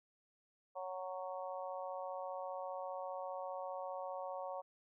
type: harmonic tone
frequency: 185 Hz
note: F#3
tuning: in tune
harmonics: 3 / 4 / 5 / 6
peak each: -44 / -46 / -48 / -50 dBFS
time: 0.75-4.62 s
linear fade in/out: 20 ms
effects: none